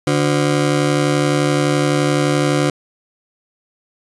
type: ring-modulated tone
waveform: 25% pulse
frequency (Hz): 219.3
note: A3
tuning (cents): -6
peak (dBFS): -7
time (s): 0.07-2.7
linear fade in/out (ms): 2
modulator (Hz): 73.8
effects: resampled to 24000 Hz